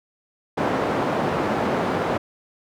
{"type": "band-pass noise", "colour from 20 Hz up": "white", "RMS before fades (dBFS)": -23, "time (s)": [0.57, 2.18], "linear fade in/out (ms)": 10, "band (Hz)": [130, 790], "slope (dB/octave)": 12, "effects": []}